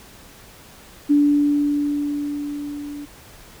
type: tone with level ramp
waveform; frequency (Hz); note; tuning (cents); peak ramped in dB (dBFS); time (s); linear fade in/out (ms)
sine; 290.5; D4; -19; -11 to -30; 1.09-3.06; 20
effects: pink hiss -45 dBFS RMS until 3.6 s